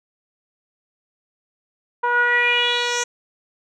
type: tone with low-pass filter sweep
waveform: 10% pulse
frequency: 483 Hz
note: B4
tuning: 39 cents flat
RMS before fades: -19 dBFS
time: 2.03-3.04 s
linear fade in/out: 10 ms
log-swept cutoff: 1100 to 6400 Hz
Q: 5.1
effects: none